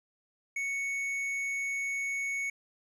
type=tone with tanh clipping; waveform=sine; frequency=2218 Hz; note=C#7; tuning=in tune; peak=-32 dBFS; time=0.56-2.5 s; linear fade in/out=5 ms; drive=8 dB; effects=none